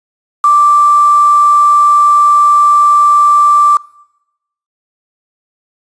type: tone with quantisation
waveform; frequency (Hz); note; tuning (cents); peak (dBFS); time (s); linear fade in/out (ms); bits
sine; 1174.7; D6; 0; -4; 0.44-3.77; 2; 4
effects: noise-tail reverb RT60 0.9 s tail -23 dB re dry + resampled to 22050 Hz